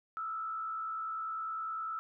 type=tone with frequency modulation; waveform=sine; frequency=1315 Hz; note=E6; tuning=5 cents flat; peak=-35 dBFS; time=0.17-1.99 s; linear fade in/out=0 ms; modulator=60.2 Hz; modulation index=0.62; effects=none